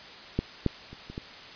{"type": "clicks", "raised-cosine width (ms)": 3, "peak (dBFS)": [-12, -10, -30, -27, -21], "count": 5, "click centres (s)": [0.39, 0.663, 0.93, 1.1, 1.179], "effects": ["white hiss -45 dBFS RMS until 1.55 s", "resampled to 11025 Hz"]}